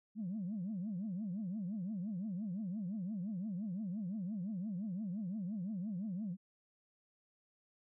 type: tone with vibrato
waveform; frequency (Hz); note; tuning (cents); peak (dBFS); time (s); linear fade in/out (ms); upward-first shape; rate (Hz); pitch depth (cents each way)
sine; 196.6; G3; +5; -36; 0.15-6.37; 50; triangle; 5.8; 280
effects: tanh soft clip ceiling -34 dBFS